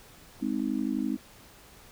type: click train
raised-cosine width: 1 ms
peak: -38 dBFS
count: 4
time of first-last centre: 0.4-0.988 s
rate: 5.1 Hz
type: chord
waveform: sine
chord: Ab major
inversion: none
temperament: just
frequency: 207.7 / 259.6 / 311.5 Hz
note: Ab3 / C4 / Eb4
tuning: 0 / -13 / +2 cents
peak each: -32 / -30 / -32 dBFS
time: 0.41-1.17 s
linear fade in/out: 20 ms
effects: pink hiss -53 dBFS RMS until 1.91 s